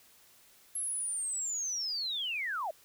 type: linear sweep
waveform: sine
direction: down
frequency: 11200 to 583 Hz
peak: -32 dBFS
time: 0.75-2.71 s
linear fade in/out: 5 ms
effects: white hiss -61 dBFS RMS until 2.84 s